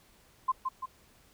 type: tone with echo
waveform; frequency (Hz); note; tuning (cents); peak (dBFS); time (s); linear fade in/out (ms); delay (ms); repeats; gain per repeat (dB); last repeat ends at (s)
sine; 1044; C6; -4; -23; 0.48-0.52; 10; 170; 2; -5; 0.86
effects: pink hiss -62 dBFS RMS until 1.33 s